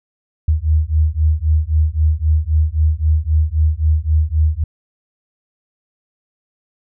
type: beating tone pair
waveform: sine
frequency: 76 / 79.8 Hz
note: D#2 / D#2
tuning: -40 / +44 cents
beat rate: 3.8 Hz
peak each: -15 dBFS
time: 0.48-4.64 s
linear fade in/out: 5 ms
effects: none